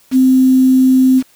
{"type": "tone with quantisation", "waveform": "sine", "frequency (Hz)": 259.8, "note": "C4", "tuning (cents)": -12, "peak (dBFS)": -6, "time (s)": [0.11, 1.23], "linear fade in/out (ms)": 50, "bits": 5, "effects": ["white hiss -50 dBFS RMS until 1.35 s"]}